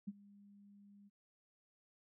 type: tone with ADSR envelope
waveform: sine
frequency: 201.9 Hz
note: G#3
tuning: 49 cents flat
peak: -38 dBFS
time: 0.07-1.1 s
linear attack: 13 ms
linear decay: 35 ms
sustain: -21 dB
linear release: 29 ms
effects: none